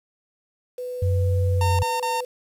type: tone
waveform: sine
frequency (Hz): 497.6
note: B4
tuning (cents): +13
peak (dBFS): -28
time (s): 0.78-2.25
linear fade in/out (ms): 5
type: tone with pitch glide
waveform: sine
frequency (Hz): 92.1 to 91.36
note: F#2 to F#2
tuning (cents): -7 to -21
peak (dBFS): -18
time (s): 1.02-1.83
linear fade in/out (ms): 5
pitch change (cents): -14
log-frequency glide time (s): 1.47-1.61
type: tone bursts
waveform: 45% pulse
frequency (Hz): 912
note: A#5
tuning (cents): -38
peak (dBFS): -23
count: 3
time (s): 1.61-2.206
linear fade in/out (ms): 2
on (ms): 180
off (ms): 28
effects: resampled to 32000 Hz + 8-bit